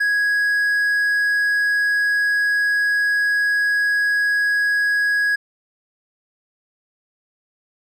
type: tone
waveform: triangle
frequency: 1661.2 Hz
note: G#6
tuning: in tune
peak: -14 dBFS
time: 0-5.36 s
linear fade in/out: 10 ms
effects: none